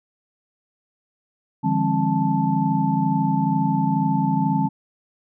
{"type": "tone cluster", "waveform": "sine", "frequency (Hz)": [149.4, 171.6, 203.7, 267.8, 877], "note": ["D3", "F3", "G#3", "C4", "A5"], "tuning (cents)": [30, -30, -33, 40, -6], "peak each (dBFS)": -24, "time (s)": [1.63, 4.69], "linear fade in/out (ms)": 20, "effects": []}